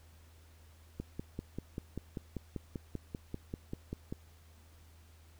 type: click train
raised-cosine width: 3 ms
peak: -25 dBFS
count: 17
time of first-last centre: 1-4.125 s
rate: 5.12 Hz
effects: added 80 Hz sine -57 dBFS peak until 5.39 s + pink hiss -65 dBFS RMS until 5.39 s